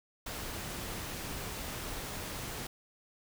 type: noise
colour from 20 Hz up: pink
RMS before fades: -40 dBFS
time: 0.26-2.67 s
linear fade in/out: 5 ms
effects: none